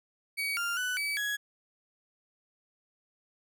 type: tone with pitch steps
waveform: 35% pulse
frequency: 2260 / 1396 / 1492 / 2289 / 1670 Hz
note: C#7 / F6 / F#6 / D7 / G#6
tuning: +33 / -1 / +14 / -45 / +9 cents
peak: -28 dBFS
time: 0.37-1.37 s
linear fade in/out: 20 ms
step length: 200 ms
effects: none